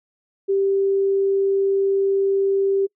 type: tone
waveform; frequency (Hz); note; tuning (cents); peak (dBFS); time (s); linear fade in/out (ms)
sine; 392; G4; 0; -16; 0.48-2.87; 20
effects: noise-tail reverb RT60 0.1 s tail -26 dB re dry